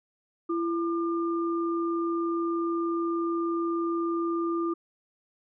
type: tone pair together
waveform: sine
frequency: 336.7 / 1200 Hz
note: E4 / D6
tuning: +37 / +37 cents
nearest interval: octave + minor seventh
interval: 2200 cents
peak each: -26 / -33 dBFS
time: 0.49-4.74 s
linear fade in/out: 10 ms
effects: none